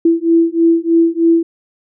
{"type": "beating tone pair", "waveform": "sine", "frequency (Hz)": [331.1, 334.3], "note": ["E4", "E4"], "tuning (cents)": [8, 24], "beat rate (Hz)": 3.2, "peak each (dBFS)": -12, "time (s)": [0.05, 1.43], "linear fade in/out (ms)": 5, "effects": []}